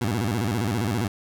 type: tone with vibrato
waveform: 20% pulse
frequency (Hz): 109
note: A2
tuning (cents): -16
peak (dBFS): -18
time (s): 0.01-1.08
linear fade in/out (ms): 5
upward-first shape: square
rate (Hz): 15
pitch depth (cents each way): 180
effects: none